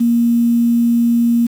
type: tone with quantisation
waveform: sine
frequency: 235.2 Hz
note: A#3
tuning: 16 cents sharp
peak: -10 dBFS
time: 0-1.47 s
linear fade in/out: 10 ms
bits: 6
effects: none